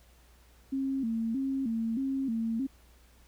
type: tone with vibrato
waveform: sine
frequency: 246.9 Hz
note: B3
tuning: in tune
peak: -28 dBFS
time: 0.72-2.67 s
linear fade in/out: 10 ms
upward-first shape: square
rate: 1.6 Hz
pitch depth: 150 cents each way
effects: added 60 Hz sine -58 dBFS peak until 3.27 s + pink hiss -63 dBFS RMS until 3.27 s